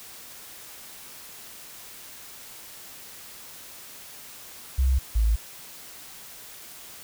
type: tone pair in turn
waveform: sine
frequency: 65.1 / 54.74 Hz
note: C2 / A1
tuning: -8 / -8 cents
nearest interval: minor third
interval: 300 cents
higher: first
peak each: -18 dBFS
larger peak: neither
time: 4.78-4.99 / 5.15-5.36 s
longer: neither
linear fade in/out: 10 ms
effects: white hiss -44 dBFS RMS until 7.03 s